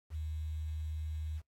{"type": "tone with quantisation", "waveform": "sine", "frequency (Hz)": 77.78, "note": "D#2", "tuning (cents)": 0, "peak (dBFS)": -36, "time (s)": [0.1, 1.42], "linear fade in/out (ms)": 50, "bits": 10, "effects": ["noise-tail reverb RT60 0.1 s tail -19 dB re dry", "AAC 48 kbps"]}